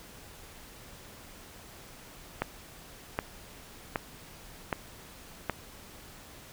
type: click train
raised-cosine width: 0.5 ms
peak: -13 dBFS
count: 5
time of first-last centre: 2.42-5.497 s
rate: 1.3 Hz
effects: pink hiss -50 dBFS RMS until 6.52 s